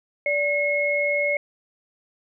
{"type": "tone pair together", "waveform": "sine", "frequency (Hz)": [581.3, 2170], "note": ["D5", "C#7"], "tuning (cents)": [-18, -37], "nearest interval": "octave + major seventh", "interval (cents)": 2281, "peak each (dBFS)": [-23, -22], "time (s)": [0.26, 1.37], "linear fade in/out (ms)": 2, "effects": []}